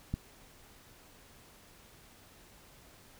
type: click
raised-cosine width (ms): 5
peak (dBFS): -20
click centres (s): 0.14
effects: pink hiss -58 dBFS RMS until 3.19 s